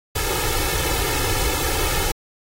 pink noise with comb filter, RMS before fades -22 dBFS, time 0.15-2.12 s, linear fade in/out 10 ms, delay 2.3 ms, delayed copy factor +1, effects AAC 48 kbps

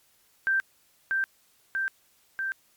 sine tone with echo, 1568 Hz, G6, in tune, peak -21 dBFS, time 0.47-0.6 s, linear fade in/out 0 ms, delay 640 ms, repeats 3, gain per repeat -2 dB, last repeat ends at 2.52 s, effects white hiss -64 dBFS RMS until 2.76 s + MP3 96 kbps

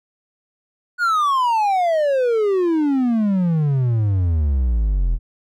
triangle exponential sweep, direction down, 1472 to 39.3 Hz, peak -13 dBFS, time 0.98-5.19 s, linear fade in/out 50 ms, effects none

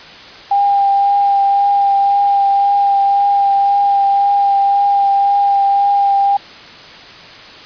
sine tone with vibrato, 800 Hz, G5, 35 cents sharp, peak -9 dBFS, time 0.51-6.37 s, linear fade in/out 5 ms, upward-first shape triangle, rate 1.9 Hz, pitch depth 14 cents each way, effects white hiss -35 dBFS RMS until 7.65 s + resampled to 11025 Hz

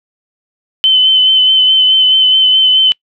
sine tone with vibrato, 3053 Hz, G7, 46 cents flat, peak -5 dBFS, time 0.84-2.92 s, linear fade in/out 0 ms, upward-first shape sine, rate 4.7 Hz, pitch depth 21 cents each way, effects noise-tail reverb RT60 0.1 s tail -25 dB re dry

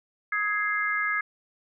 sine chord, Ab major, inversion second, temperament equal with one note detuned, 1262.6 / 1661.2 / 2093 Hz, Eb6 / Ab6 / C7, +25 / 0 / 0 cents, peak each -30 / -27 / -29 dBFS, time 0.32-1.21 s, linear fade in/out 5 ms, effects none

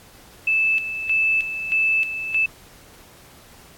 sine tone with tremolo, 2628 Hz, E7, 6 cents flat, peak -16 dBFS, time 0.47-2.46 s, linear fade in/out 5 ms, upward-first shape square, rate 1.6 Hz, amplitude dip 65%, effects pink hiss -48 dBFS RMS until 3.77 s + AAC 64 kbps

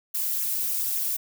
violet noise with flanger, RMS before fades -27 dBFS, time 0.14-1.17 s, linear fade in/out 10 ms, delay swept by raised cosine 0.21 to 2.91 ms, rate 3.6 Hz, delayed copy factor -0.6, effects none

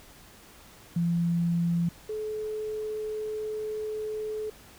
sine tone pair in turn, 170.6 / 429.9 Hz, F3 / A4, -40 / -40 cents, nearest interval octave + major third, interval 1600 cents, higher second, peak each -23 / -30 dBFS, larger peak first, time 0.96-1.89 / 2.09-4.5 s, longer second, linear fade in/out 5 ms, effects pink hiss -52 dBFS RMS until 4.78 s

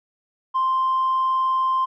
triangle tone with tanh clipping, 1046.5 Hz, C6, in tune, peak -18 dBFS, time 0.54-1.86 s, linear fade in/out 20 ms, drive 5 dB, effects none

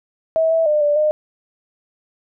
sine tone with pitch steps, 646 / 653 / 602 / 587 / 609 Hz, E5 / E5 / D5 / D5 / D#5, -35 / -17 / +43 / -1 / -37 cents, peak -13 dBFS, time 0.36-1.11 s, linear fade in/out 0 ms, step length 150 ms, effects none

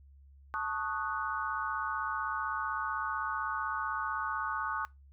sine chord, D# half-diminished seventh, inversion second, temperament equal, 880 / 1108.7 / 1244.5 / 1480 Hz, A5 / C#6 / D#6 / F#6, 0 / 0 / 0 / 0 cents, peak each -39 / -37 / -37 / -37 dBFS, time 0.54-4.85 s, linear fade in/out 0 ms, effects noise-tail reverb RT60 0.2 s tail -22 dB re dry + added 69 Hz sine -54 dBFS peak until 5.12 s

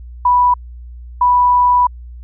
sine tone bursts at uneven times, 985 Hz, B5, 5 cents flat, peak -8 dBFS, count 2, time 0.25-0.54 / 1.21-1.87 s, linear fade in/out 5 ms, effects added 60 Hz sine -30 dBFS peak until 2.23 s

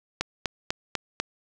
click train, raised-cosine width 0.2 ms, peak -8 dBFS, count 5, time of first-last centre 0.21-1.2 s, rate 4.04 Hz, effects none

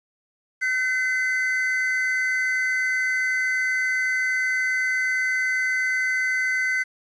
triangle tone pair together, 1528.7 / 2042 Hz, G6 / C7, -44 / -43 cents, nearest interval perfect fourth, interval 501 cents, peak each -23 / -21 dBFS, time 0.61-6.84 s, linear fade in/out 20 ms, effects resampled to 22050 Hz + 9-bit

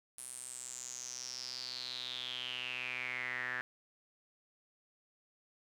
sawtooth tone with band-pass filter sweep, 125.6 Hz, B2, 30 cents sharp, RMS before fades -42 dBFS, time 0.18-3.61 s, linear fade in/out 0 ms, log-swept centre 9800 to 1700 Hz, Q 8, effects none

